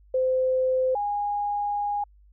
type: tone pair in turn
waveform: sine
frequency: 516 / 821 Hz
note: C5 / G#5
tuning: -24 / -20 cents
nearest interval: minor sixth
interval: 804 cents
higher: second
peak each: -20 / -24 dBFS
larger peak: first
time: 0.14-0.95 / 0.95-2.04 s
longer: second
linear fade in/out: 5 ms
effects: added 50 Hz sine -52 dBFS peak until 2.32 s